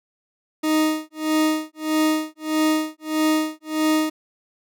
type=tone with tremolo; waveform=40% pulse; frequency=311.1 Hz; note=D#4; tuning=in tune; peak=-15 dBFS; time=0.63-4.1 s; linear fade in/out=10 ms; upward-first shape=sine; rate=1.6 Hz; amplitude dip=100%; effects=none